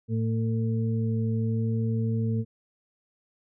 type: harmonic tone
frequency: 112.6 Hz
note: A2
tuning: 40 cents sharp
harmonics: 1 / 2 / 4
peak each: -25 / -29 / -36 dBFS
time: 0.08-2.45 s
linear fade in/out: 50 ms
effects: none